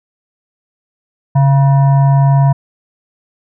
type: tone with frequency modulation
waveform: sine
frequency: 138.7 Hz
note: C#3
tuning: 1 cent sharp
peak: -6 dBFS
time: 1.35-2.53 s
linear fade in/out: 10 ms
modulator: 824 Hz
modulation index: 0.4
effects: none